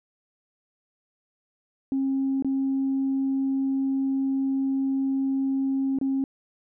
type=tone with dropouts; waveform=sine; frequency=269.5 Hz; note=C#4; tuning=49 cents flat; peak=-21 dBFS; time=1.92-6.24 s; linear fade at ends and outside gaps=1 ms; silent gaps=2.424-2.446 / 5.987-6.013 s; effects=tanh soft clip ceiling -18 dBFS